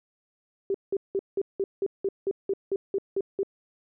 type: tone bursts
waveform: sine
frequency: 392 Hz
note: G4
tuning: in tune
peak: -23 dBFS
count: 13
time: 0.7-3.432 s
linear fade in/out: 2 ms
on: 44 ms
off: 180 ms
effects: none